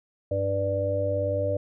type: harmonic tone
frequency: 98 Hz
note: G2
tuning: in tune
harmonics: 1 / 3 / 5 / 6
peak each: -29 / -36 / -30 / -26 dBFS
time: 0.31-1.57 s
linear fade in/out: 5 ms
effects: none